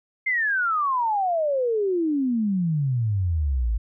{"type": "exponential sweep", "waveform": "sine", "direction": "down", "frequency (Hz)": [2123, 51.91], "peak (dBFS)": -20, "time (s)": [0.26, 3.78], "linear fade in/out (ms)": 10, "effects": []}